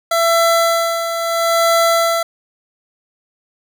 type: tone with tremolo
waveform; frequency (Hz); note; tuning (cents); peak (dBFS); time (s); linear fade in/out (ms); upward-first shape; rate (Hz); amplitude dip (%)
25% pulse; 670; E5; +28; -7; 0.11-2.23; 5; sine; 0.75; 60
effects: none